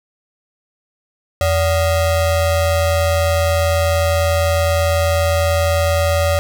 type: ring-modulated tone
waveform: square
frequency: 329.6 Hz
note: E4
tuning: in tune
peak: -11 dBFS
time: 1.41-6.39 s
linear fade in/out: 0 ms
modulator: 245 Hz
effects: none